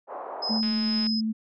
pink band-pass noise, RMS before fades -36 dBFS, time 0.07-0.62 s, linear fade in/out 50 ms, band 540 to 950 Hz, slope 24 dB/octave
sine tone with tremolo, 5080 Hz, D#8, 35 cents sharp, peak -26 dBFS, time 0.42-1.21 s, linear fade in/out 10 ms, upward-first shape sine, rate 2.1 Hz, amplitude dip 30%
sine tone with vibrato, 220 Hz, A3, in tune, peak -24 dBFS, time 0.49-1.33 s, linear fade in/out 20 ms, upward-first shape sine, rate 18 Hz, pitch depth 15 cents each way
click train, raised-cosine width 0.3 ms, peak -25 dBFS, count 93, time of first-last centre 0.63-1.068 s, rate 210 Hz
effects none

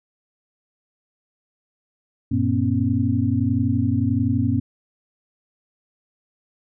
sine tone cluster, 95.8 / 117.3 / 239.5 / 271.1 Hz, G2 / A#2 / A#3 / C#4, -39 / +11 / +47 / -38 cents, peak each -23 dBFS, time 2.31-4.6 s, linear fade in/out 10 ms, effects none

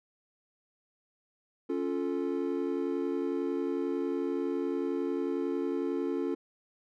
triangle chord, Db augmented, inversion none, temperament equal with one note detuned, 278 / 349.2 / 440 Hz, Db4 / F4 / A4, +5 / 0 / 0 cents, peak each -31 / -31 / -33 dBFS, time 1.69-6.35 s, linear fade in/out 10 ms, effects none

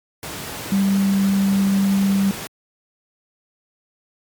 sine tone in noise, 196 Hz, G3, in tune, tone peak -14 dBFS, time 0.72-2.31 s, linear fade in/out 0 ms, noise pink, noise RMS -30 dBFS, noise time 0.23-2.47 s, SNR +13 dB, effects high-pass 100 Hz 12 dB/octave + MP3 96 kbps

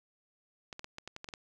clicks, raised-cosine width 0.2 ms, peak -25 dBFS, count 9, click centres 0.728 / 0.794 / 0.844 / 0.984 / 1.076 / 1.164 / 1.244 / 1.288 / 1.338 s, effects none

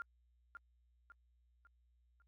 sine tone with echo, 1396.9 Hz, F6, in tune, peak -40 dBFS, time 0-0.02 s, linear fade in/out 0 ms, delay 550 ms, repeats 4, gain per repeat -7 dB, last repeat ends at 2.22 s, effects added 60 Hz sine -70 dBFS peak until 2.27 s + AAC 64 kbps

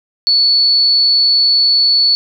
sine tone, 4435 Hz, C#8, in tune, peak -8 dBFS, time 0.27-2.15 s, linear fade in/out 0 ms, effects none

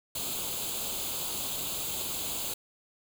white noise with comb filter, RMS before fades -34 dBFS, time 0.15-2.54 s, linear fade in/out 5 ms, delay 0.27 ms, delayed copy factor +0.75, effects none

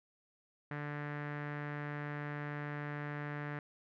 sawtooth tone with low-pass filter, 146.83 Hz, D3, in tune, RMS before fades -41 dBFS, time 0.71-3.59 s, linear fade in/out 2 ms, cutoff 1800 Hz, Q 3.5, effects none

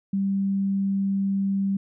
sine tone, 196 Hz, G3, in tune, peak -21 dBFS, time 0.13-1.77 s, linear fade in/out 5 ms, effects none

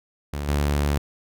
sawtooth tone with level steps, 72.4 Hz, D2, 24 cents flat, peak -23 / -16 dBFS, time 0.33-0.98 s, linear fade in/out 5 ms, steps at 0.48 s, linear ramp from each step 10 ms, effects none

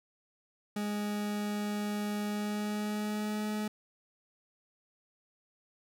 40% pulse tone with pitch glide, 207.7 to 212.1 Hz, G#3 to G#3, 0 to +37 cents, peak -31 dBFS, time 0.76-3.68 s, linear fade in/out 5 ms, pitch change +37 cents, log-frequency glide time 2.26-3.47 s, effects none

